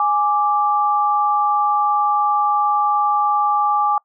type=tone pair together; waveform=sine; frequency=830.6 / 1173.4 Hz; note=G#5 / D6; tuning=0 / -2 cents; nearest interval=tritone; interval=598 cents; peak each=-17 dBFS; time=0-3.98 s; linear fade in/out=2 ms; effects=noise-tail reverb RT60 0.1 s tail -24 dB re dry